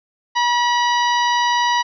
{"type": "harmonic tone with a mistuned harmonic", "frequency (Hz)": 964, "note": "B5", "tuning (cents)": -42, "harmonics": [1, 2, 3, 4, 5, 6], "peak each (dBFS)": [-16, -22, -26, -28, -30, -32], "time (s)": [0.35, 1.83], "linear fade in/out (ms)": 20, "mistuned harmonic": 3, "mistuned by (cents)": 31, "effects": []}